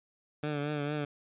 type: tone with vibrato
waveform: 15% pulse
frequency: 147.2 Hz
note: D3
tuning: 4 cents sharp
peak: -25 dBFS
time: 0.43-1.05 s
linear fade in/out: 5 ms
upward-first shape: triangle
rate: 4.4 Hz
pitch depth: 55 cents each way
effects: resampled to 8000 Hz